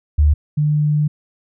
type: tone pair in turn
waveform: sine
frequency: 74.4 / 149.71 Hz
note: D2 / D3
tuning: +23 / +34 cents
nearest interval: octave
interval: 1211 cents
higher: second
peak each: -9 / -13 dBFS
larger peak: first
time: 0.18-0.34 / 0.57-1.08 s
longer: second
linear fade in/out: 10 ms
effects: none

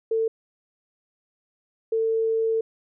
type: tone pair in turn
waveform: sine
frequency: 448.2 / 448.2 Hz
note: A4 / A4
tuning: +32 / +32 cents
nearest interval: unison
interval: 0 cents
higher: neither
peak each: -20 dBFS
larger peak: neither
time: 0.11-0.28 / 1.92-2.61 s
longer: second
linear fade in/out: 5 ms
effects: none

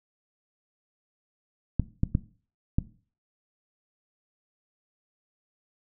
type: clicks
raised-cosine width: 5 ms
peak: -10 dBFS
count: 4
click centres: 1.797 / 2.034 / 2.151 / 2.785 s
effects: noise-tail reverb RT60 0.4 s tail -17 dB re dry

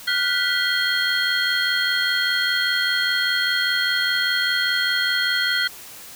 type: tone cluster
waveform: sine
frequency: 1423 / 1508 / 1970 / 3222 / 4289 Hz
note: F6 / F#6 / B6 / G7 / C8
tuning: +32 / +32 / -5 / +47 / +42 cents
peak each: -25 dBFS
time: 0.07-5.68 s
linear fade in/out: 10 ms
effects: white hiss -40 dBFS RMS until 6.15 s

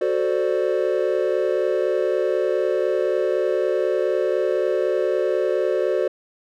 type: chord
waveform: triangle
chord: D dominant seventh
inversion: first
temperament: equal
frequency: 370 / 440 / 523.3 / 587.3 Hz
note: F#4 / A4 / C5 / D5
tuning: 0 / 0 / 0 / 0 cents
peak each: -21 / -23 / -22 / -23 dBFS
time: 0.01-6.08 s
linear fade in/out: 5 ms
effects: none

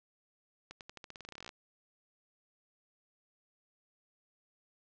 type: accelerating click train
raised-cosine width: 0.2 ms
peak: -29 dBFS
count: 19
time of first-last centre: 0.71-1.492 s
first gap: 98 ms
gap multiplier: 0.89
effects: low-pass 7000 Hz 12 dB/octave

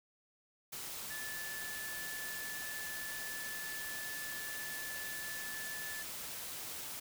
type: tone in noise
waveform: sine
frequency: 1741 Hz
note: A6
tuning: 19 cents flat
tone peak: -43 dBFS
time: 1.1-6.03 s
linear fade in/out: 10 ms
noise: white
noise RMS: -44 dBFS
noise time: 0.72-7 s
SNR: -2 dB
effects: none

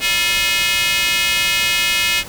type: tone with high-pass filter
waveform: square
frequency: 194.1 Hz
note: G3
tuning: 17 cents flat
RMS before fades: -17 dBFS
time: 0-2.24 s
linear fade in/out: 50 ms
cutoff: 2500 Hz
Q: 2.5
effects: pink hiss -34 dBFS RMS until 2.28 s

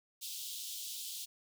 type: high-pass noise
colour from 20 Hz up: pink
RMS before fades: -43 dBFS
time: 0.21-1.26 s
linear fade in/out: 20 ms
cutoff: 3100 Hz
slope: 48 dB/octave
effects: none

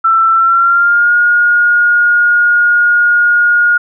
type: tone with pitch glide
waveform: sine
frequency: 1336 to 1431.9 Hz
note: E6 to F6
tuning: +23 to +43 cents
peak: -6 dBFS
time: 0.04-3.78 s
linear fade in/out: 10 ms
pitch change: +120 cents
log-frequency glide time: 0.33-1.13 s
effects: none

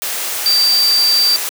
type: tone in noise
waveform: sine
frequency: 4664 Hz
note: D8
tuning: 13 cents flat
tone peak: -10 dBFS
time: 0.46-1.36 s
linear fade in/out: 0 ms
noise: white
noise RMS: -21 dBFS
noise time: 0.02-1.49 s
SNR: +8 dB
effects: high-pass 400 Hz 12 dB/octave

